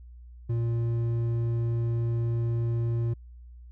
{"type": "tone with hard clipping", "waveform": "sine", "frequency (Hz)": 116.54, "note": "A#2", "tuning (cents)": 0, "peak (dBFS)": -26, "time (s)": [0.49, 3.14], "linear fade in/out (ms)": 10, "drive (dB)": 6, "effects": ["added 60 Hz sine -44 dBFS peak until 3.71 s"]}